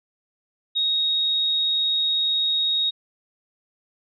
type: tone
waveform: sine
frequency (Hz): 3758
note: A#7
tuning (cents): +13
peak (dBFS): -19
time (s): 0.75-2.91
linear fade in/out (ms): 20
effects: none